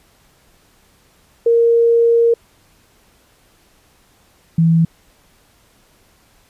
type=tone pair in turn; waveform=sine; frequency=465.5 / 164.58 Hz; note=A#4 / E3; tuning=-2 / -2 cents; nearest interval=octave + tritone; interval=1800 cents; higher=first; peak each=-9 dBFS; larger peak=neither; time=1.46-2.34 / 4.58-4.85 s; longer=first; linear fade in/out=5 ms; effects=pink hiss -54 dBFS RMS until 6.49 s + resampled to 32000 Hz